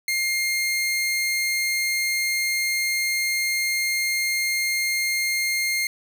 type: tone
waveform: sawtooth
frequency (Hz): 2120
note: C7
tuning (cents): +22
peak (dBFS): -18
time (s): 0.08-5.87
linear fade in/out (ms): 2
effects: none